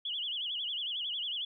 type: tone with vibrato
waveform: sine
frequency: 3136 Hz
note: G7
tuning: in tune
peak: -33 dBFS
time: 0.05-1.45 s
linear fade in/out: 5 ms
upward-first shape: sine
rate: 11 Hz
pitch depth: 170 cents each way
effects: none